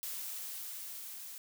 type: noise with level ramp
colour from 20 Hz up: blue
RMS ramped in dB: -40 to -47 dBFS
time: 0.03-1.38 s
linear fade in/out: 0 ms
effects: none